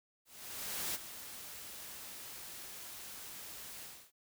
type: noise with ADSR envelope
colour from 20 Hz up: white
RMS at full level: -37 dBFS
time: 0.25-4.12 s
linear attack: 700 ms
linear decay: 18 ms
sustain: -11 dB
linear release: 290 ms
effects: none